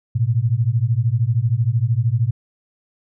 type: beating tone pair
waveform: sine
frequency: 110 / 123 Hz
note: A2 / B2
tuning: 0 / -7 cents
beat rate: 13 Hz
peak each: -18 / -18 dBFS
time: 0.15-2.31 s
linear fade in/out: 10 ms
effects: none